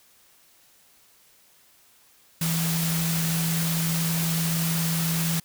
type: tone in noise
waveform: sine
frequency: 164.81 Hz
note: E3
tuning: in tune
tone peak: -24 dBFS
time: 2.41-5.4 s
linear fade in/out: 5 ms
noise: white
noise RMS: -29 dBFS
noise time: 2.41-5.4 s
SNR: +2 dB
effects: white hiss -58 dBFS RMS until 5.44 s